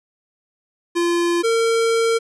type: tone pair in turn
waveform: square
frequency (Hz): 344.3 / 456.7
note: F4 / A#4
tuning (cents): -25 / -36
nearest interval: perfect fourth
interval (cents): 489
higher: second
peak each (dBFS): -17 / -16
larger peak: second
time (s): 0.95-1.43 / 1.43-2.19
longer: second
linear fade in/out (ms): 20
effects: resampled to 24000 Hz